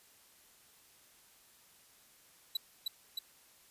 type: tone with echo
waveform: 45% pulse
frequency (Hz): 3951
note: B7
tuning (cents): 0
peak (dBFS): -31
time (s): 2.55-2.57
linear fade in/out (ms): 5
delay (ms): 310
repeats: 2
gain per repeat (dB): -2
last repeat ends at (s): 3.19
effects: white hiss -63 dBFS RMS until 3.7 s + resampled to 32000 Hz